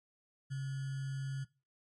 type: tone with sample-and-hold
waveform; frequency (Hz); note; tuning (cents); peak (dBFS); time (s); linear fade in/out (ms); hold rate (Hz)
sine; 135.5; C#3; -39; -35; 0.5-1.45; 20; 1575
effects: noise-tail reverb RT60 0.3 s tail -19 dB re dry + MP3 48 kbps